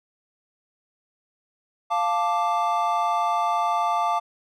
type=chord; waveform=triangle; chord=D minor; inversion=first; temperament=equal; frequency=698.5 / 880 / 1174.7 Hz; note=F5 / A5 / D6; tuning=0 / 0 / 0 cents; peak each=-23 dBFS; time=1.9-4.2 s; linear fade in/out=20 ms; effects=none